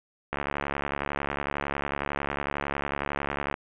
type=click train; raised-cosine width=0.5 ms; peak=-13 dBFS; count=229; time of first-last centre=0.33-3.541 s; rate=71 Hz; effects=resampled to 8000 Hz + 9-bit